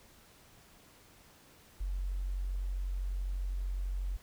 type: tone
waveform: sine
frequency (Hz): 46.05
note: F#1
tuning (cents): -7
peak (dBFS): -32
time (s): 1.8-4.17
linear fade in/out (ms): 10
effects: pink hiss -60 dBFS RMS until 4.22 s